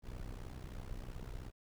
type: noise with amplitude modulation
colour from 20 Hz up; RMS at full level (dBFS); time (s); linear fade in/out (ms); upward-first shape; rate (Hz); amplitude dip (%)
brown; -42; 0.02-1.52; 50; sine; 63.1; 85
effects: none